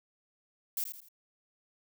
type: noise with echo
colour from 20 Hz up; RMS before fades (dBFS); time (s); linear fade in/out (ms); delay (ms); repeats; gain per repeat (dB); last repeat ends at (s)
violet; -33; 0.77-0.84; 2; 82; 3; -8; 1.086
effects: none